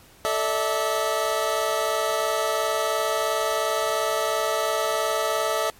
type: chord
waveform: 25% pulse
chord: A suspended fourth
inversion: none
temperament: equal with one note detuned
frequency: 440 / 587.3 / 650.2 Hz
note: A4 / D5 / E5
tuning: 0 / 0 / -24 cents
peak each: -24 / -24 / -21 dBFS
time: 0.25-5.7 s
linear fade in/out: 0 ms
effects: pink hiss -52 dBFS RMS until 5.79 s + MP3 64 kbps